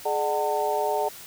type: harmonic tone with a mistuned harmonic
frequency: 149.9 Hz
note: D3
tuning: 36 cents sharp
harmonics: 3 / 4 / 5 / 6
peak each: -28 / -28 / -28 / -28 dBFS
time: 0.05-1.09 s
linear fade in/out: 10 ms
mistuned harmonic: 3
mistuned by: -110 cents
effects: white hiss -43 dBFS RMS until 1.26 s